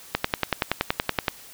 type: click train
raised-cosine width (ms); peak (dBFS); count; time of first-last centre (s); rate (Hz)
0.3; -4; 13; 0.15-1.282; 10.6
effects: white hiss -46 dBFS RMS until 1.53 s